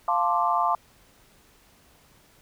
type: chord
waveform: sine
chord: D minor seventh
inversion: first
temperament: equal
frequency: 698.5 / 880 / 1046.5 / 1174.7 Hz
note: F5 / A5 / C6 / D6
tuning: 0 / 0 / 0 / 0 cents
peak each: -26 dBFS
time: 0.08-0.75 s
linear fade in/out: 2 ms
effects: pink hiss -58 dBFS RMS until 2.41 s